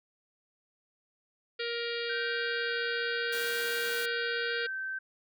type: harmonic tone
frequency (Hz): 470.3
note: A#4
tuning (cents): +15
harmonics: 1 / 3 / 4 / 5 / 6 / 7 / 8 / 9 / 10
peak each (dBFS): -35 / -40 / -41 / -42 / -43 / -43 / -44 / -45 / -45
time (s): 1.59-4.67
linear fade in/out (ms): 10
type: tone with vibrato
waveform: sine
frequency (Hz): 1538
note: G6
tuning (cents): -33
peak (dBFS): -33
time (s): 2.09-4.99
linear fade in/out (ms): 10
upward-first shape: square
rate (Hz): 0.83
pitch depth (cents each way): 13
type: high-pass noise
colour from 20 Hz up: white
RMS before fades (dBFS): -41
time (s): 3.32-4.06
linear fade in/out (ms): 10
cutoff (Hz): 180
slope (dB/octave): 48
effects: none